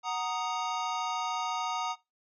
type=chord; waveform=square; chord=D# minor; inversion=first; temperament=equal; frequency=740 / 932.3 / 1244.5 Hz; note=F#5 / A#5 / D#6; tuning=0 / 0 / 0 cents; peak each=-36 / -35 / -36 dBFS; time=0.03-1.96 s; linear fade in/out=50 ms; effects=noise-tail reverb RT60 0.2 s tail -19 dB re dry + resampled to 16000 Hz